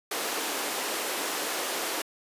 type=high-pass noise; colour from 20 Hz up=pink; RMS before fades=-31 dBFS; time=0.11-2.02 s; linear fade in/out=5 ms; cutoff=320 Hz; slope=24 dB/octave; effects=resampled to 32000 Hz